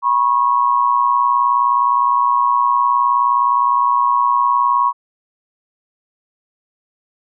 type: tone pair together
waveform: sine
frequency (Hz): 975 / 1094.4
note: B5 / C#6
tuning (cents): -23 / -23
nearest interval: major second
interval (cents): 200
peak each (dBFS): -15 / -14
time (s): 0.02-4.93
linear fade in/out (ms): 50
effects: none